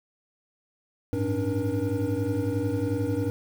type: tone cluster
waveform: triangle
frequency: 98.7 / 109.8 / 276.9 / 299.8 / 477.4 Hz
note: G2 / A2 / C#4 / D4 / A#4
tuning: +12 / -3 / -2 / +36 / +41 cents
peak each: -29 dBFS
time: 1.13-3.3 s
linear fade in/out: 0 ms
effects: 8-bit